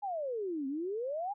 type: exponential two-way sweep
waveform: sine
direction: down then up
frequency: 844 to 262.2 to 844 Hz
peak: -33 dBFS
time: 0.02-1.34 s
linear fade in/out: 20 ms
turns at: 0.67 s
effects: none